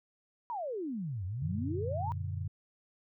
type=exponential two-way sweep; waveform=sine; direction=down then up; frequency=987.8 to 87 to 987.8 Hz; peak=-34 dBFS; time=0.5-2.12 s; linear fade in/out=0 ms; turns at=1.25 s
type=chord; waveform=sine; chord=Gb augmented; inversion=none; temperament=equal; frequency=92.5 / 116.54 / 146.83 Hz; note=Gb2 / Bb2 / D3; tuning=0 / 0 / 0 cents; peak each=-35 / -41 / -41 dBFS; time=1.42-2.48 s; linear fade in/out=5 ms
effects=none